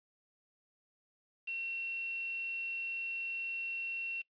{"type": "tone with quantisation", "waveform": "sine", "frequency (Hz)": 2721, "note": "F7", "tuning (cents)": -46, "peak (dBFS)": -36, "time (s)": [1.47, 4.22], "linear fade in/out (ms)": 10, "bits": 8, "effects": ["noise-tail reverb RT60 0.1 s tail -20 dB re dry", "resampled to 11025 Hz"]}